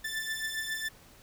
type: beating tone pair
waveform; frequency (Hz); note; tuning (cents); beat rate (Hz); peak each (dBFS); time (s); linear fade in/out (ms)
sawtooth; 1760 / 1767.3; A6 / A6; 0 / +7; 7.3; -34 / -31; 0.04-0.89; 10
effects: pink hiss -56 dBFS RMS until 1.22 s